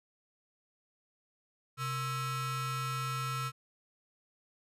45% pulse ring-modulated tone, 596 Hz, D5, 25 cents sharp, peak -30 dBFS, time 1.77-3.52 s, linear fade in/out 50 ms, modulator 727 Hz, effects resampled to 32000 Hz

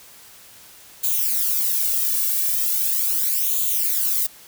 violet noise with flanger, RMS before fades -21 dBFS, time 1.03-4.27 s, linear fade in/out 10 ms, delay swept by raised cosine 0.28 to 1.78 ms, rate 0.39 Hz, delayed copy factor +1, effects white hiss -46 dBFS RMS until 4.47 s

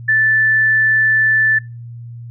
sine tone, 1757 Hz, A6, 3 cents flat, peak -10 dBFS, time 0.08-1.59 s, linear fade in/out 10 ms, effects noise-tail reverb RT60 0.3 s tail -25 dB re dry + added 118 Hz sine -29 dBFS peak until 2.3 s

